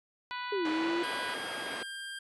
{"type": "harmonic tone", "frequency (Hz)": 493.9, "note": "B4", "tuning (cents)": 0, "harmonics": [2, 3, 4, 5, 6, 7, 8, 9], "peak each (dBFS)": [-38, -42, -44, -46, -48, -49, -50, -51], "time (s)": [0.31, 1.34], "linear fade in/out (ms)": 0}
{"type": "linear two-way sweep", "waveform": "sine", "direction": "down then up", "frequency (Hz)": [421.9, 311.1, 347.7], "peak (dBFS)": -29, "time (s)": [0.52, 1.03], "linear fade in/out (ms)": 5, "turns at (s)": 0.67}
{"type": "band-pass noise", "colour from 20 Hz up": "pink", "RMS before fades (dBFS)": -40, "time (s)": [0.65, 1.83], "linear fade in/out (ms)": 2, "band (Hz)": [360, 2900], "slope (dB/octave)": 12}
{"type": "tone with pitch glide", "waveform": "25% pulse", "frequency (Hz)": [1622, 1594.1], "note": ["G#6", "G6"], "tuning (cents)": [-41, 29], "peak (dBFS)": -35, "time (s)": [1.03, 2.19], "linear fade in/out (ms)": 5, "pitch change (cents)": -30, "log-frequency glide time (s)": [1.67, 1.88]}
{"effects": ["resampled to 24000 Hz"]}